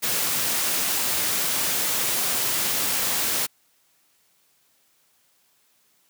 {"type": "noise", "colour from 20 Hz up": "white", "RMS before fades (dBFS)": -24, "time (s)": [0.02, 3.47], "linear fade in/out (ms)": 20, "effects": ["white hiss -64 dBFS RMS until 6.09 s", "high-pass 100 Hz 12 dB/octave"]}